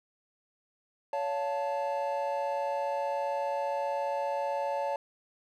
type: chord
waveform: triangle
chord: Db augmented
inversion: none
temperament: equal with one note detuned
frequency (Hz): 563.4 / 698.5 / 880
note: Db5 / F5 / A5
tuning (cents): +28 / 0 / 0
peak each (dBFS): -30 / -36 / -31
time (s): 1.13-4.96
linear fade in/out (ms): 2
effects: none